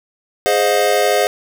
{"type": "chord", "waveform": "square", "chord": "F minor seventh", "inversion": "first", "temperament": "equal with one note detuned", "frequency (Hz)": [415.3, 523.3, 622.3, 714.8], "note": ["Ab4", "C5", "Eb5", "F5"], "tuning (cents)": [0, 0, 0, 40], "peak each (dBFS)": -19, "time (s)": [0.46, 1.27], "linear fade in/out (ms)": 0, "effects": []}